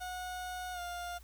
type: tone with pitch glide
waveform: 30% pulse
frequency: 730 to 703.5 Hz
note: F#5 to F5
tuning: -24 to +12 cents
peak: -36 dBFS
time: 0-1.19 s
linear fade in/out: 20 ms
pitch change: -64 cents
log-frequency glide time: 0.73-0.8 s
effects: added 60 Hz sine -52 dBFS peak until 1.23 s + white hiss -63 dBFS RMS until 1.23 s